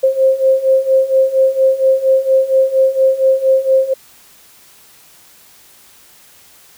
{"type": "beating tone pair", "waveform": "sine", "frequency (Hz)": [527, 531.3], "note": ["C5", "C5"], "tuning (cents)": [12, 26], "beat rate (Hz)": 4.3, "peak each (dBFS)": [-14, -11], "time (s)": [0.03, 3.94], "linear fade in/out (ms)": 10, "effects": ["white hiss -45 dBFS RMS until 6.77 s"]}